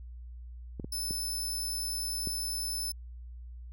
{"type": "clicks", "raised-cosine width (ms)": 3, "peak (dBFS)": -24, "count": 4, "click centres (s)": [0.798, 0.845, 1.109, 2.273]}
{"type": "tone", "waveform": "20% pulse", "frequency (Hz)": 5270, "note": "E8", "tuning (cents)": -1, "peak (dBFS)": -27, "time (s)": [0.92, 2.92], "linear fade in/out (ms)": 5}
{"effects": ["added 60 Hz sine -42 dBFS peak until 3.72 s"]}